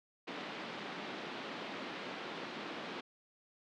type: band-pass noise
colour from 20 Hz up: pink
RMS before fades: -44 dBFS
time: 0.27-3.01 s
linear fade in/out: 10 ms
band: 200 to 3900 Hz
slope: 24 dB/octave
effects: none